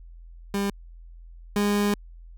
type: tone pair in turn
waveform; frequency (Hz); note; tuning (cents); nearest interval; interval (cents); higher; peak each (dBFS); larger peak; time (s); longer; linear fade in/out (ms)
30% pulse; 200 / 204.9; G3 / G#3; +35 / -23; unison; 42; second; -21 / -18; second; 0.54-0.7 / 1.56-1.94; second; 2
effects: added 42 Hz sine -42 dBFS peak until 2.37 s